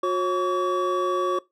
triangle tone cluster, 361.4 / 545 / 1137 Hz, F#4 / C#5 / C#6, -41 / -29 / +44 cents, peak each -23 / -25 / -23 dBFS, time 0.03-1.39 s, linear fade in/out 5 ms, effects noise-tail reverb RT60 0.2 s tail -21 dB re dry

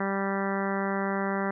harmonic tone, 196 Hz, G3, in tune, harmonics 1 / 2 / 3 / 4 / 5 / 6 / 7 / 8 / 9 / 10, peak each -30 / -33 / -35 / -36 / -37 / -38 / -38 / -39 / -40 / -40 dBFS, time 0-1.51 s, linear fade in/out 5 ms, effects none

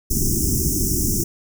pink band-stop noise, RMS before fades -20 dBFS, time 0.1-1.24 s, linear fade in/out 10 ms, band 390 to 5400 Hz, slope 96 dB/octave, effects none

